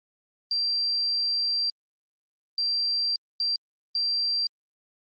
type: tone bursts at uneven times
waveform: sine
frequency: 4716 Hz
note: D8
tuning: 6 cents sharp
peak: -23 dBFS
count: 4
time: 0.51-1.7 / 2.58-3.16 / 3.4-3.56 / 3.95-4.47 s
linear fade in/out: 2 ms
effects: Opus 32 kbps